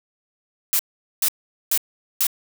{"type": "noise bursts", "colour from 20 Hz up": "blue", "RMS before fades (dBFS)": -19, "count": 4, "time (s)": [0.73, 2.268], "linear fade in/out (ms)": 0, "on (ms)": 62, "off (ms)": 430, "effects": []}